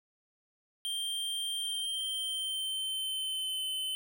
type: tone with pitch glide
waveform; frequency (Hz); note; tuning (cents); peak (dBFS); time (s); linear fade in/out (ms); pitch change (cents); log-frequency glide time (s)
square; 3170 to 3050; G7 to G7; +19 to -48; -33; 0.85-3.95; 0; -67; 1.55-3.64
effects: none